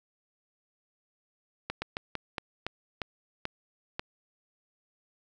slowing click train, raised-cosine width 0.3 ms, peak -16 dBFS, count 9, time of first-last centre 1.7-3.995 s, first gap 120 ms, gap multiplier 1.24, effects none

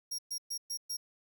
sawtooth tone bursts, 5600 Hz, F8, 4 cents sharp, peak -32 dBFS, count 5, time 0.11-0.97 s, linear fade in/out 10 ms, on 76 ms, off 120 ms, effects none

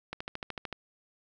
click train, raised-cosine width 0.3 ms, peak -20 dBFS, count 9, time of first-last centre 0.13-0.727 s, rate 13.4 Hz, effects none

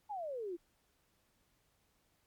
sine exponential sweep, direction down, 875 to 329.6 Hz, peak -38 dBFS, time 0.09-0.57 s, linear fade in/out 20 ms, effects pink hiss -75 dBFS RMS until 2.26 s + MP3 96 kbps

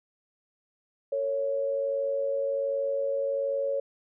sine tone pair together, 453.1 / 554.4 Hz, A#4 / C#5, -49 / 0 cents, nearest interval minor third, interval 349 cents, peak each -34 / -26 dBFS, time 1.12-3.8 s, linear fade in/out 5 ms, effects none

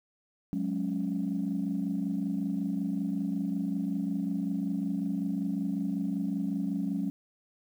sine chord, F# suspended second, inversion none, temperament equal with one note detuned, 182.34 / 207.7 / 277.2 Hz, F#3 / G#3 / C#4, -25 / 0 / 0 cents, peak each -32 dBFS, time 0.53-7.1 s, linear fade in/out 0 ms, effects tanh soft clip ceiling -21 dBFS + 10-bit

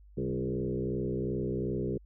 sine tone with frequency modulation, 274.3 Hz, C#4, 18 cents flat, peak -29 dBFS, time 0.17-1.98 s, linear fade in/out 10 ms, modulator 62.7 Hz, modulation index 2.9, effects added 50 Hz sine -52 dBFS peak until 2.05 s

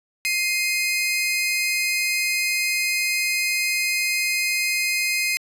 sawtooth tone pair together, 2104 / 2502 Hz, C7 / D#7, +9 / +9 cents, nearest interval minor third, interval 300 cents, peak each -20 dBFS, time 0.25-5.37 s, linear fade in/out 0 ms, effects resampled to 32000 Hz

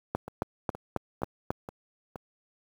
two click trains, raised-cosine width 1 ms, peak -13 / -24 dBFS, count 6 / 5, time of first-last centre 0.15-1.505 / 0.28-2.158 s, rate 3.69 / 2.13 Hz, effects high-pass 60 Hz 12 dB/octave + 8-bit

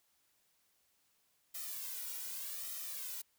blue noise with flanger, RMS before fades -43 dBFS, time 1.54-3.22 s, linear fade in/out 10 ms, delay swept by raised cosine 1.6 to 2.11 ms, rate 0.85 Hz, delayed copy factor +0.95, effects white hiss -75 dBFS RMS until 3.38 s

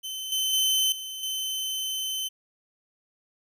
sawtooth tone with level steps, 3065 Hz, G7, 40 cents flat, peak -29 / -21 / -18 / -31 / -25 dBFS, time 0.03-2.29 s, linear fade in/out 20 ms, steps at 0.32 / 0.53 / 0.92 / 1.23 s, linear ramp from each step 2 ms, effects none

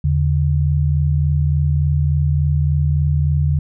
sine tone pair together, 80.85 / 144.3 Hz, E2 / D3, -33 / -30 cents, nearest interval minor seventh, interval 1003 cents, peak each -16 dBFS, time 0.04-3.59 s, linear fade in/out 5 ms, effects none

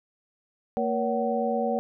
sine tone cluster, 228.9 / 475.8 / 565 / 753 Hz, A#3 / A#4 / C#5 / F#5, -31 / +35 / +33 / +30 cents, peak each -29 dBFS, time 0.77-1.79 s, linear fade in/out 0 ms, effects none

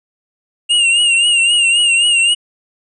square tone with vibrato, 2808 Hz, F7, 9 cents sharp, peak -10 dBFS, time 0.69-2.35 s, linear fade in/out 20 ms, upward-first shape triangle, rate 3.8 Hz, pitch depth 73 cents each way, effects resampled to 24000 Hz

